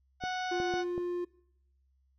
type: harmonic tone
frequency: 737 Hz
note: F#5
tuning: 7 cents flat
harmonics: 1 / 2 / 3 / 4 / 5 / 6 / 7 / 8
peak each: -33 / -38 / -44 / -47 / -47 / -51 / -52 / -52 dBFS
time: 0.2-0.85 s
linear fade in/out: 50 ms
type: clicks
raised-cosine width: 2 ms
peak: -26 dBFS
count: 4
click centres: 0.238 / 0.601 / 0.739 / 0.979 s
type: tone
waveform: triangle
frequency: 352.7 Hz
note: F4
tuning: 17 cents sharp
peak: -29 dBFS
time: 0.51-1.25 s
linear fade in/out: 10 ms
effects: noise-tail reverb RT60 0.7 s tail -21 dB re dry + added 66 Hz sine -67 dBFS peak until 2.18 s